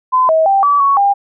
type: tone with pitch steps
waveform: sine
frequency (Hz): 1021 / 640 / 785 / 1149 / 1113 / 801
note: C6 / D#5 / G5 / D6 / C#6 / G5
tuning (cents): -43 / +49 / +2 / -38 / +7 / +37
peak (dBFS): -8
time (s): 0.12-1.14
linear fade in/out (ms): 20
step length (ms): 170
effects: none